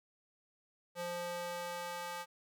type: tone with high-pass filter sweep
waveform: square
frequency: 174.61 Hz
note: F3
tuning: in tune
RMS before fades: -41 dBFS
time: 0.95-2.26 s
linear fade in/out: 50 ms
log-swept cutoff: 440 to 870 Hz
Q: 1.4
effects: none